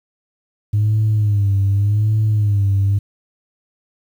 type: tone with vibrato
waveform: sine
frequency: 103.2 Hz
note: G#2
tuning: 10 cents flat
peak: -11 dBFS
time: 0.73-2.99 s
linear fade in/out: 10 ms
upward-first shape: sine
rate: 0.86 Hz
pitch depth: 84 cents each way
effects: tanh soft clip ceiling -10 dBFS + 8-bit